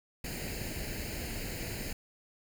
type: noise with comb filter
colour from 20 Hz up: pink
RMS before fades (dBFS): -38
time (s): 0.24-1.93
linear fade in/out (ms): 5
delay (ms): 0.43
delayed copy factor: +0.75
effects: none